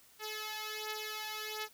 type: beating tone pair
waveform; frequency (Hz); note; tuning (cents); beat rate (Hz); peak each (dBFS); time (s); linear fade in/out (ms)
5% pulse; 429.4 / 430.8; A4 / A4; -42 / -37; 1.4; -29 / -32; 0.19-1.69; 50
effects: white hiss -62 dBFS RMS until 1.73 s